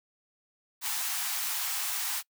white high-pass noise, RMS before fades -32 dBFS, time 0.81-2.23 s, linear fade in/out 50 ms, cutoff 710 Hz, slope 96 dB/octave, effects noise-tail reverb RT60 0.1 s tail -24 dB re dry

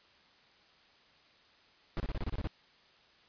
brown noise bursts, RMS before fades -34 dBFS, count 9, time 1.97-2.473 s, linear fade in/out 0 ms, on 31 ms, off 28 ms, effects white hiss -63 dBFS RMS until 3.28 s + resampled to 11025 Hz

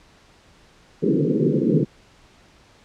pink band-pass noise, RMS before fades -19 dBFS, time 1.02-1.85 s, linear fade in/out 20 ms, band 140 to 490 Hz, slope 96 dB/octave, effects pink hiss -53 dBFS RMS until 2.84 s + low-pass 6000 Hz 12 dB/octave

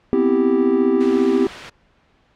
triangle chord, C major seventh, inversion third, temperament equal, 246.9 / 261.6 / 329.6 / 392 Hz, B3 / C4 / E4 / G4, 0 / 0 / 0 / 0 cents, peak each -20 / -17 / -19 / -15 dBFS, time 0.13-1.47 s, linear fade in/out 0 ms
white noise, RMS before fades -30 dBFS, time 1-1.7 s, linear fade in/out 10 ms
effects pink hiss -58 dBFS RMS until 2.35 s + low-pass 3000 Hz 12 dB/octave

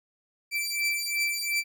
sawtooth beating tone pair, 2332 / 2334.8 Hz, D7 / D7, -13 / -11 cents, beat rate 2.8 Hz, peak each -26 / -26 dBFS, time 0.51-1.64 s, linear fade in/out 50 ms, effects none

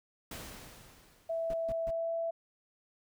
pink noise with exponential decay, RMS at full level -42 dBFS, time 0.31-1.92 s, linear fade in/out 5 ms, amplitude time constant 350 ms
sine tone with pitch glide, 659.3 to 664.7 Hz, E5 to E5, 0 to +14 cents, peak -31 dBFS, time 1.29-2.31 s, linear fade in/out 10 ms, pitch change +14 cents, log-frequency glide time 1.81-2.14 s
brown noise bursts, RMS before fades -42 dBFS, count 3, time 1.5-1.905 s, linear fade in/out 0 ms, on 35 ms, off 150 ms
effects none

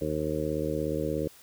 harmonic tone, 76.9 Hz, D#2, 20 cents flat, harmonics 1 / 2 / 3 / 4 / 5 / 6 / 7, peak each -38 / -35 / -39 / -33 / -36 / -33 / -34 dBFS, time 0.01-1.28 s, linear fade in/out 5 ms, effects white hiss -54 dBFS RMS until 1.42 s

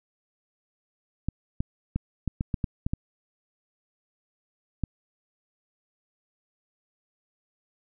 clicks, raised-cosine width 5 ms, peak -14 dBFS, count 10, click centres 1.286 / 1.605 / 1.96 / 2.277 / 2.409 / 2.542 / 2.642 / 2.865 / 2.935 / 4.837 s, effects none

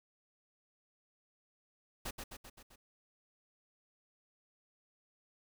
pink noise with echo, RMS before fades -40 dBFS, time 2.05-2.11 s, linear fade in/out 10 ms, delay 130 ms, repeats 5, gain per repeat -4 dB, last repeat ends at 2.76 s, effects none

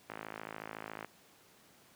click train, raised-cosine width 0.5 ms, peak -26 dBFS, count 52, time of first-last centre 0.1-1.046 s, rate 53.9 Hz, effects pink hiss -62 dBFS RMS until 1.95 s + high-pass 150 Hz 12 dB/octave

